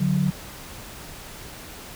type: tone pair together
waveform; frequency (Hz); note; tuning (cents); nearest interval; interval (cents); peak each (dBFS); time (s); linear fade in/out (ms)
sine; 146.83 / 184.73; D3 / F#3; 0 / -3; major third; 397; -22 / -21; 0-0.31; 10
effects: pink hiss -40 dBFS RMS until 1.95 s